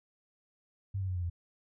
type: tone with pitch steps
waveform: sine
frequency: 98 / 94.83 / 91.75 / 88.78 / 85.91 Hz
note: G2 / F#2 / F#2 / F2 / F2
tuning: 0 / +43 / -14 / +29 / -28 cents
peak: -31 dBFS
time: 0.94-1.3 s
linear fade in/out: 10 ms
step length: 72 ms
effects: none